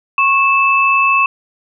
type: tone pair together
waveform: sine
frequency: 1096 / 2628 Hz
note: C#6 / E7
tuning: -20 / -6 cents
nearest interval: octave + minor third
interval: 1514 cents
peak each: -12 dBFS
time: 0.18-1.26 s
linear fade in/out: 2 ms
effects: none